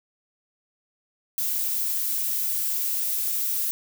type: noise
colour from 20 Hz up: violet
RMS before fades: -26 dBFS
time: 1.38-3.71 s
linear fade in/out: 0 ms
effects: none